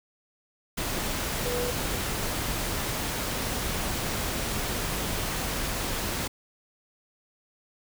sine tone in noise, 489 Hz, B4, 17 cents flat, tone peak -29 dBFS, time 1.45-1.71 s, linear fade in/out 10 ms, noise pink, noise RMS -30 dBFS, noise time 0.77-6.28 s, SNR -2 dB, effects none

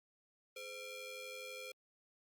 sawtooth ring-modulated tone, 936 Hz, A#5, 7 cents sharp, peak -39 dBFS, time 0.56-1.72 s, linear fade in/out 5 ms, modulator 1450 Hz, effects Opus 48 kbps

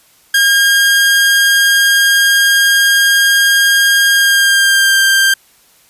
sawtooth tone with pitch glide, 1618 to 1583.8 Hz, G#6 to G6, -46 to +17 cents, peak -4 dBFS, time 0.34-5.34 s, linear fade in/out 5 ms, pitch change -37 cents, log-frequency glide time 4.14-4.99 s, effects white hiss -49 dBFS RMS until 5.89 s + resampled to 32000 Hz

